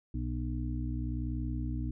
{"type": "harmonic tone", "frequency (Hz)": 61.1, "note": "B1", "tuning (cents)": -18, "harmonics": [1, 2, 4, 5], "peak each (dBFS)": [-34, -37, -40, -41], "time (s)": [0.14, 1.91], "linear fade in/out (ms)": 5, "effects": []}